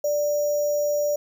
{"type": "tone with sample-and-hold", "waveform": "sine", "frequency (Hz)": 587.3, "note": "D5", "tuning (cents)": 0, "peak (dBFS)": -20, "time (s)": [0.04, 1.16], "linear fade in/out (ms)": 5, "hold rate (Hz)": 6300, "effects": []}